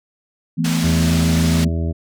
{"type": "chord", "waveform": "sine", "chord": "E suspended fourth", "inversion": "none", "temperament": "just", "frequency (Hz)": [164.81, 219.8, 247.2], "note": ["E3", "A3", "B3"], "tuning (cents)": [0, -2, 2], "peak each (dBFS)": [-18, -24, -21], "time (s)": [0.57, 1.69], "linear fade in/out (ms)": 20}
{"type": "low-pass noise", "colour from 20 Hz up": "white", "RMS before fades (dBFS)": -27, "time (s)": [0.64, 1.65], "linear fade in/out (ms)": 10, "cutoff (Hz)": 6300, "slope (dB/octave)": 12}
{"type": "harmonic tone", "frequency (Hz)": 82.41, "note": "E2", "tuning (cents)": 0, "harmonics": [1, 2, 3, 4, 5, 7, 8], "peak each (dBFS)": [-19, -25, -29, -31, -33, -36, -37], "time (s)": [0.83, 1.93], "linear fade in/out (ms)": 20}
{"effects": []}